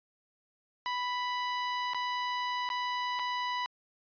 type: tone with dropouts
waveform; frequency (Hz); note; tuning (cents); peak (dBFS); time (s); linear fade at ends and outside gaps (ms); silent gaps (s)
sawtooth; 989; B5; +2; -27; 0.86-3.66; 0; 1.935-1.946 / 2.69-2.701 / 3.191-3.195
effects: resampled to 11025 Hz